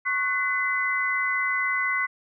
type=tone cluster; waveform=sine; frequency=1100 / 1486 / 2026 Hz; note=C#6 / F#6 / B6; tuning=-14 / +7 / +44 cents; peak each=-29 / -30 / -24 dBFS; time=0.05-2.07 s; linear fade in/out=20 ms; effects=none